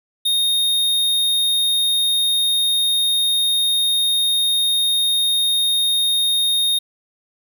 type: tone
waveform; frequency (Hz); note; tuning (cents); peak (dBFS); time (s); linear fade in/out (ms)
square; 3700; A#7; -14; -16; 0.25-6.79; 10
effects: none